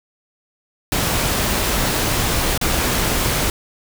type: noise with dropouts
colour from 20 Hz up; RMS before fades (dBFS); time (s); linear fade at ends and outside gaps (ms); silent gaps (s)
pink; -19; 0.92-3.5; 1; 2.577-2.613
effects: none